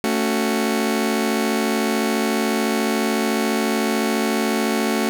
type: chord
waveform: sawtooth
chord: F# minor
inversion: first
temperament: just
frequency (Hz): 222 / 277.5 / 370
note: A3 / C#4 / F#4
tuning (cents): +16 / +2 / 0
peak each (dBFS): -17 / -21 / -20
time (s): 0.04-5.09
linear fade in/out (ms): 0
effects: none